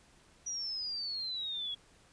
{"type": "exponential sweep", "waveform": "sine", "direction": "down", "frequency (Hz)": [5850, 3322], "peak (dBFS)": -35, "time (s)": [0.46, 1.75], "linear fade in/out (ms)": 10, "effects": ["pink hiss -63 dBFS RMS until 2.12 s", "resampled to 22050 Hz"]}